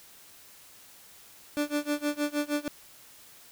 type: tone with tremolo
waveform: 30% pulse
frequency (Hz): 293.7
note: D4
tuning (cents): 0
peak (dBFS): -22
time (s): 1.57-2.68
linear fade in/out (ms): 0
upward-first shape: sine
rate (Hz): 6.4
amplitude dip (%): 95
effects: white hiss -53 dBFS RMS until 3.51 s